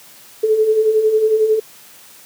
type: beating tone pair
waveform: sine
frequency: 425.9 / 436.9 Hz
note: G#4 / A4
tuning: +44 / -12 cents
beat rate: 11 Hz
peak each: -20 / -12 dBFS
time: 0.43-1.6 s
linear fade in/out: 10 ms
effects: white hiss -43 dBFS RMS until 2.25 s + high-pass 100 Hz 12 dB/octave